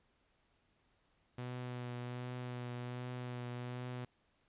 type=tone with vibrato; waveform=sawtooth; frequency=123.47 Hz; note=B2; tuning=in tune; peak=-37 dBFS; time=1.38-4.05 s; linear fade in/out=5 ms; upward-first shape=triangle; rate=1.3 Hz; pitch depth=21 cents each way; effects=pink hiss -75 dBFS RMS until 4.48 s + resampled to 8000 Hz